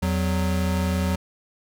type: tone pair together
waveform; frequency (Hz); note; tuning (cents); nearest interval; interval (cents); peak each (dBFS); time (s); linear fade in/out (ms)
square; 83.8 / 184.89; E2 / F#3; +29 / -1; octave + major second; 1370; -24 / -25; 0.02-1.16; 10
effects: none